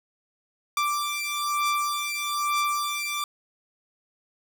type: beating tone pair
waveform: sawtooth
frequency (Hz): 1174.7 / 1175.8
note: D6 / D6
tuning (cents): 0 / +2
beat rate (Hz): 1.1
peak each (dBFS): -24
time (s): 0.77-3.24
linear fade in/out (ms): 2
effects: none